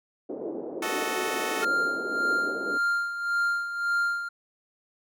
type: band-pass noise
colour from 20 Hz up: pink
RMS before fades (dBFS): -35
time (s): 0.29-2.78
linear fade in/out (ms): 10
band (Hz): 310 to 520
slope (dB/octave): 24
type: chord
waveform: 10% pulse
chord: D# diminished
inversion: first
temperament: equal with one note detuned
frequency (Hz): 370 / 440 / 625.1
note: F#4 / A4 / D#5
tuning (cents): 0 / 0 / +8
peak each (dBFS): -24 / -22 / -27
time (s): 0.82-1.65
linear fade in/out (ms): 5
type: tone with tremolo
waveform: triangle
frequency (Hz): 1396.9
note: F6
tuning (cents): 0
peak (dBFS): -20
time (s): 1.62-4.29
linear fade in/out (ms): 10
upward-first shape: sine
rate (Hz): 1.8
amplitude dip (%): 65
effects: none